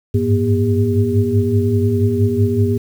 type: tone cluster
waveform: sine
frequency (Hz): 97.1 / 101.9 / 107.6 / 240.6 / 401.6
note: G2 / G#2 / A2 / B3 / G4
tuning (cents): -16 / -32 / -38 / -45 / +42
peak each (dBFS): -19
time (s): 0.14-2.78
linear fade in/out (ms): 10
effects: 7-bit